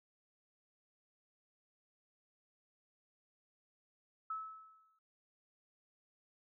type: tone with exponential decay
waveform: sine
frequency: 1300 Hz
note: E6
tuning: 24 cents flat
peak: -36 dBFS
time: 4.3-4.99 s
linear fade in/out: 5 ms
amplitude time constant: 150 ms
effects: none